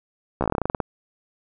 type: slowing click train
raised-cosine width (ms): 1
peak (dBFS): -8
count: 14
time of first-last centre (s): 0.41-0.802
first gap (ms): 14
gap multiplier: 1.12
effects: none